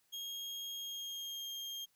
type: tone with pitch glide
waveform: 35% pulse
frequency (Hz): 3257 to 3216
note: G#7 to G7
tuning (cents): -34 to +44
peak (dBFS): -39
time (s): 0.12-1.86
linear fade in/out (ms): 20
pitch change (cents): -22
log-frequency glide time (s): 0.74-1.48
effects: white hiss -75 dBFS RMS until 1.95 s